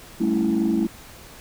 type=chord; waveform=sine; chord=A dominant seventh; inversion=third; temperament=equal; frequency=196 / 220 / 277.2 / 329.6 Hz; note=G3 / A3 / C#4 / E4; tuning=0 / 0 / 0 / 0 cents; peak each=-25 / -21 / -26 / -21 dBFS; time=0.2-0.87 s; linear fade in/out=10 ms; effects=tanh soft clip ceiling -13 dBFS + pink hiss -44 dBFS RMS until 1.4 s